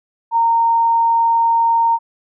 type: tone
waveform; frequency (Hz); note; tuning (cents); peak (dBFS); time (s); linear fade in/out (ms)
sine; 922; A#5; -19; -11; 0.31-1.99; 50
effects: none